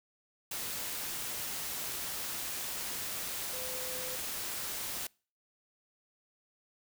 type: tone in noise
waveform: sine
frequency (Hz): 510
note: C5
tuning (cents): -44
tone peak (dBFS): -44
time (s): 3.53-4.16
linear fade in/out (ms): 5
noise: white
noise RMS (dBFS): -38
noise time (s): 0.51-5.07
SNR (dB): -9
effects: noise-tail reverb RT60 0.4 s tail -26 dB re dry